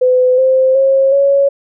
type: tone with pitch steps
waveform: sine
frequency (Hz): 506 / 522.3 / 539.2 / 556.6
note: B4 / C5 / C#5 / C#5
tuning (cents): +42 / -3 / -48 / +7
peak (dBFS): -7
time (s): 0.01-1.49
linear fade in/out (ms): 10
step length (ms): 370
effects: none